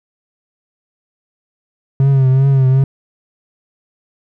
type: tone with vibrato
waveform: triangle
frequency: 134 Hz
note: C3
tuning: 42 cents sharp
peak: -6 dBFS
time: 2-2.84 s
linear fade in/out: 2 ms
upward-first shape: triangle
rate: 2.6 Hz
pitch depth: 63 cents each way
effects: none